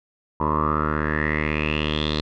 10% pulse tone with low-pass filter sweep, 76.2 Hz, D#2, 36 cents flat, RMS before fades -23 dBFS, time 0.4-2.21 s, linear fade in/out 5 ms, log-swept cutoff 960 to 4000 Hz, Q 7.5, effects none

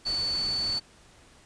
sine tone in noise, 4481 Hz, C#8, 18 cents sharp, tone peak -26 dBFS, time 0.05-0.8 s, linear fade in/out 20 ms, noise pink, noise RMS -40 dBFS, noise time 0.05-0.8 s, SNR +11 dB, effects pink hiss -56 dBFS RMS until 1.45 s + resampled to 22050 Hz

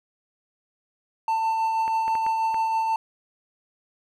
triangle tone with tremolo, 893 Hz, A5, 25 cents sharp, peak -18 dBFS, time 1.28-2.96 s, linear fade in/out 2 ms, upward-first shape triangle, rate 6.2 Hz, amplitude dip 30%
clicks, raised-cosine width 0.5 ms, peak -21 dBFS, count 5, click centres 1.879 / 2.08 / 2.153 / 2.265 / 2.544 s
effects none

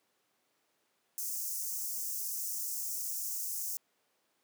white high-pass noise, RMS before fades -37 dBFS, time 1.18-3.77 s, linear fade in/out 0 ms, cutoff 5500 Hz, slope 48 dB/octave, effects pink hiss -75 dBFS RMS until 4.43 s + high-pass 300 Hz 12 dB/octave

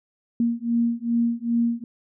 sine beating tone pair, 233.1 / 235.6 Hz, A#3 / A#3, 0 / +19 cents, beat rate 2.5 Hz, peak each -23 dBFS, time 0.4-1.84 s, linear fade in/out 2 ms, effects none

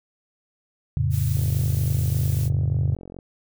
sine chord, F augmented, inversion none, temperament equal with one note detuned, 86.6 / 110 / 138.59 Hz, F2 / A2 / C#3, -14 / 0 / 0 cents, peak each -24 / -24 / -23 dBFS, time 0.97-2.95 s, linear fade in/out 0 ms
blue noise, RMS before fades -37 dBFS, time 1.1-2.5 s, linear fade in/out 50 ms
click train, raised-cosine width 2 ms, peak -26 dBFS, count 83, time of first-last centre 1.37-3.188 s, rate 45.1 Hz
effects none

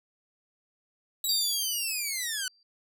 10% pulse linear sweep, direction down, 3916 to 1469 Hz, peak -21 dBFS, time 1.24-2.48 s, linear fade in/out 2 ms
sine tone with exponential decay, 4699 Hz, D8, in tune, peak -24 dBFS, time 1.29-2.63 s, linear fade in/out 2 ms, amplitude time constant 290 ms
effects none

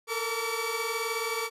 sawtooth tone cluster, 445.4 / 464.5 / 1150 / 2286 Hz, A4 / A#4 / D6 / D7, +21 / -6 / -37 / -47 cents, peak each -31 dBFS, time 0.07-1.5 s, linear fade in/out 50 ms, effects resampled to 32000 Hz

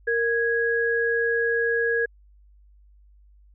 sine tone pair together, 464.5 / 1657 Hz, A#4 / G#6, -6 / -4 cents, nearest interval octave + minor seventh, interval 2202 cents, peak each -23 dBFS, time 0.07-2.06 s, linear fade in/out 10 ms, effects added 50 Hz sine -51 dBFS peak until 3.54 s

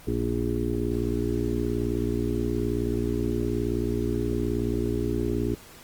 harmonic tone, 58.9 Hz, A#1, 19 cents sharp, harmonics 1 / 2 / 4 / 5 / 6 / 7, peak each -31 / -31 / -31 / -31 / -31 / -31 dBFS, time 0.07-5.55 s, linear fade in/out 5 ms, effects pink hiss -48 dBFS RMS until 5.83 s + Opus 24 kbps

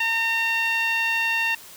5% pulse tone with low-pass filter, 912 Hz, A#5, 38 cents flat, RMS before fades -23 dBFS, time 0-1.55 s, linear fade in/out 5 ms, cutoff 2400 Hz, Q 5.4, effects white hiss -44 dBFS RMS until 1.76 s

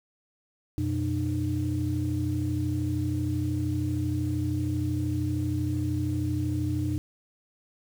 sine tone cluster, 89.2 / 122.1 / 303.2 Hz, F2 / B2 / D#4, +37 / -19 / -45 cents, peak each -29 dBFS, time 0.78-6.98 s, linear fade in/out 0 ms, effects tanh soft clip ceiling -17 dBFS + 8-bit

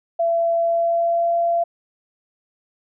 sine tone with pitch glide, 673 to 682.4 Hz, E5 to F5, +36 to -40 cents, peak -16 dBFS, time 0.19-1.64 s, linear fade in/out 10 ms, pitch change +24 cents, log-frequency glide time 0.57-1.36 s, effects none

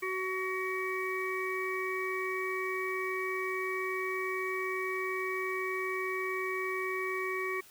harmonic tone with a mistuned harmonic, 375.2 Hz, F#4, 24 cents sharp, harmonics 1 / 3 / 5 / 6, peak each -35 / -38 / -39 / -37 dBFS, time 0.02-7.61 s, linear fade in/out 10 ms, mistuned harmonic 6, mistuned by +16 cents, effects white hiss -56 dBFS RMS until 7.7 s

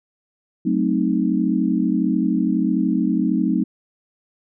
sine chord, F# diminished seventh, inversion none, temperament equal with one note detuned, 187.04 / 220 / 261.6 / 311.1 Hz, F#3 / A3 / C4 / Eb4, +19 / 0 / 0 / 0 cents, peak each -22 dBFS, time 0.65-3.64 s, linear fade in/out 10 ms, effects none

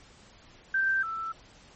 sine tone pair in turn, 1565 / 1325.8 Hz, G6 / E6, -3 / +10 cents, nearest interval minor third, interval 287 cents, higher first, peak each -23 / -31 dBFS, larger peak first, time 0.74-1.03 / 1.03-1.32 s, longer neither, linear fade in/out 5 ms, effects pink hiss -55 dBFS RMS until 1.75 s + MP3 32 kbps

